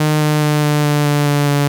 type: tone with pitch steps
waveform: sawtooth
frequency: 152.5 / 151.18 / 149.88 / 148.59 / 147.31 / 146.03 / 144.77 / 143.53 Hz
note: D#3 / D#3 / D3 / D3 / D3 / D3 / D3 / D3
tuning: -34 / -49 / +36 / +21 / +6 / -9 / -24 / -39 cents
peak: -8 dBFS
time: 0-1.68 s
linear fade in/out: 5 ms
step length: 210 ms
effects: none